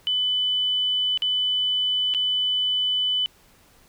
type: tone with dropouts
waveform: sine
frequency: 3000 Hz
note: F#7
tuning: 23 cents sharp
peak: -20 dBFS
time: 0.07-3.26 s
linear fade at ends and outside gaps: 0 ms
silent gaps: 1.175-1.221 / 2.139-2.147 s
effects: pink hiss -56 dBFS RMS until 3.88 s